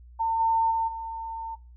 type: tone with level steps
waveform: sine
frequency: 904 Hz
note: A5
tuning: 47 cents sharp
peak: -22 / -19 / -22 / -31 dBFS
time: 0.19-1.56 s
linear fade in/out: 20 ms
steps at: 0.39 / 0.7 / 0.87 s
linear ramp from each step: 20 ms
effects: noise-tail reverb RT60 0.3 s tail -20 dB re dry + added 60 Hz sine -46 dBFS peak until 1.76 s